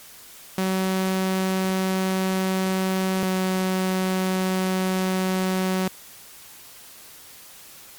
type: tone pair in turn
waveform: sawtooth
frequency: 188.6 / 186.97 Hz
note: F#3 / F#3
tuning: +33 / +18 cents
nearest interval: unison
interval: 15 cents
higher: first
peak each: -17 dBFS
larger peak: neither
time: 0.58-3.23 / 3.23-5.88 s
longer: neither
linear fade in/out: 2 ms
effects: white hiss -45 dBFS RMS until 7.98 s + MP3 96 kbps

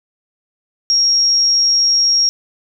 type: tone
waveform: sine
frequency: 5588 Hz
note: F8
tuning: in tune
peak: -10 dBFS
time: 0.9-2.29 s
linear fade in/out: 0 ms
effects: none

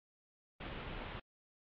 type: low-pass noise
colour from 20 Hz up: pink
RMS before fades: -45 dBFS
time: 0.6-1.2 s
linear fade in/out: 10 ms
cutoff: 3500 Hz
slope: 48 dB/octave
effects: AAC 64 kbps

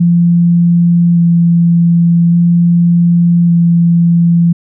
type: tone with vibrato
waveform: sine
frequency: 171.1 Hz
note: F3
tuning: 35 cents flat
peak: -5 dBFS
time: 0-4.53 s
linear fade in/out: 10 ms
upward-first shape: square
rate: 0.43 Hz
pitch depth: 9 cents each way
effects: none

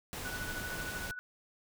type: noise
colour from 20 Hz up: pink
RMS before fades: -41 dBFS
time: 0.13-1.11 s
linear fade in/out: 0 ms
type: tone with tremolo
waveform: sine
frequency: 1480 Hz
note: F#6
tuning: in tune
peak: -37 dBFS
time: 0.25-1.19 s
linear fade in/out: 0 ms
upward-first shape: sine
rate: 13 Hz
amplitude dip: 65%
effects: none

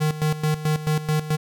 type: tone with tremolo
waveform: square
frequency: 153.6 Hz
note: D#3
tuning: 22 cents flat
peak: -19 dBFS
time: 0-1.37 s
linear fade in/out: 20 ms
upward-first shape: square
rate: 4.6 Hz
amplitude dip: 75%
effects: none

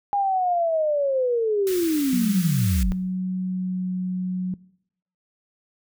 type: linear sweep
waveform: sine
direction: down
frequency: 816 to 34.65 Hz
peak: -19 dBFS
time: 0.13-2.92 s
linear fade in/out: 0 ms
type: band-stop noise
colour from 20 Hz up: white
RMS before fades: -34 dBFS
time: 1.67-2.83 s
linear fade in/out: 0 ms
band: 420 to 1200 Hz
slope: 48 dB/octave
type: tone with pitch glide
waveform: sine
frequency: 185 to 183.51 Hz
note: F#3 to F#3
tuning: 0 to -14 cents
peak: -23 dBFS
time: 2.13-4.54 s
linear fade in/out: 2 ms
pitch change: -14 cents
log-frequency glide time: 3.41-3.91 s
effects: noise-tail reverb RT60 0.7 s tail -21 dB re dry

